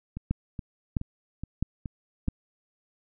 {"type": "two click trains", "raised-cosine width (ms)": 5, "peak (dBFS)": [-22, -13], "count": [6, 4], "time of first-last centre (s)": [[0.17, 2.28], [0.31, 2.284]], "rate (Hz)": [2.37, 1.52], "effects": []}